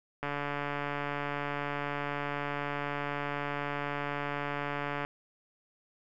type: click train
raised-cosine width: 0.5 ms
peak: -19 dBFS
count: 695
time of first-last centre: 0.23-5.049 s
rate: 144 Hz
effects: none